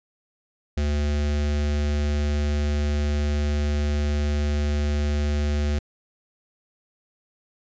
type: tone with notch filter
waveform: square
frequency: 73.42 Hz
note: D2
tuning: in tune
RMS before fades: -23 dBFS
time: 0.77-5.79 s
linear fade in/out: 5 ms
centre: 1000 Hz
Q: 1.7
effects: resampled to 16000 Hz